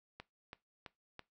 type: click train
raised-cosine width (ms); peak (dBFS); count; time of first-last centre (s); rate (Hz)
0.3; -30; 4; 0.2-1.193; 3.02
effects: noise-tail reverb RT60 0.2 s tail -20 dB re dry